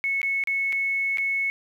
sine tone with dropouts, 2200 Hz, C#7, 14 cents flat, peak -22 dBFS, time 0.04-1.5 s, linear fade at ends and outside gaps 0 ms, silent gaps 0.216-0.23 / 0.438-0.473 / 0.724-0.728 / 1.173-1.183 s, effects 9-bit

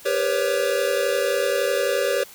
square tone cluster, 396.6 / 476.5 / 509 / 560 Hz, G4 / A#4 / C5 / C#5, +20 / +38 / -48 / +18 cents, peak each -27 / -28 / -27 / -24 dBFS, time 0.05-2.24 s, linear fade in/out 10 ms, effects white hiss -45 dBFS RMS until 2.34 s

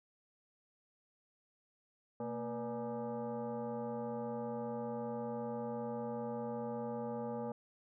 sine tone with frequency modulation, 125.4 Hz, B2, 27 cents sharp, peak -37 dBFS, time 2.2-7.52 s, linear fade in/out 2 ms, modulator 356 Hz, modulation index 2, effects none

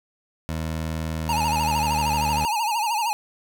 20% pulse tone with pitch glide, 80 to 75.51 Hz, D#2 to D2, +49 to +49 cents, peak -21 dBFS, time 0.49-2.45 s, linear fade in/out 0 ms, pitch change -100 cents, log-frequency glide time 1.16-2.09 s
square tone with vibrato, 887 Hz, A5, 14 cents sharp, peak -22 dBFS, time 1.29-3.13 s, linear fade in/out 0 ms, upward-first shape sine, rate 13 Hz, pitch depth 120 cents each way
effects none

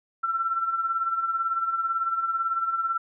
sine tone with tremolo, 1347 Hz, E6, 37 cents sharp, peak -21 dBFS, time 0.23-2.98 s, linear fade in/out 10 ms, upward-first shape sine, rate 18 Hz, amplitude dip 60%, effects none

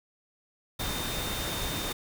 sine tone in noise, 3645 Hz, A#7, 40 cents flat, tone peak -38 dBFS, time 0.79-1.93 s, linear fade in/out 10 ms, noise pink, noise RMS -33 dBFS, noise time 0.79-1.93 s, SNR -8 dB, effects none

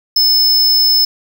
square tone, 5230 Hz, E8, 15 cents flat, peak -9 dBFS, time 0.16-1.05 s, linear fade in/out 5 ms, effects none

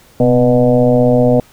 sine tone with frequency modulation, 370.7 Hz, F#4, 3 cents sharp, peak -7 dBFS, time 0.2-1.4 s, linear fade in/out 2 ms, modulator 121 Hz, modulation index 2.3, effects pink hiss -46 dBFS RMS until 1.52 s

